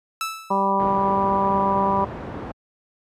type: tone with exponential decay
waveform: sawtooth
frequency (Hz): 1314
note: E6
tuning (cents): -6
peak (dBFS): -18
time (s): 0.21-0.72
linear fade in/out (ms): 1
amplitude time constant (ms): 110
type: harmonic tone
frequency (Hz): 196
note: G3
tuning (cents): 0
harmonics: 1 / 2 / 3 / 4 / 5 / 6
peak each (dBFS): -26 / -28 / -27 / -27 / -20 / -29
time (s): 0.5-2.05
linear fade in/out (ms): 10
type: low-pass noise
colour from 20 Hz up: pink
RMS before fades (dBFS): -31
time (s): 0.79-2.52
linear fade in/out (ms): 10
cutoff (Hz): 1100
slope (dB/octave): 12
effects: high-pass 80 Hz 12 dB/octave + resampled to 32000 Hz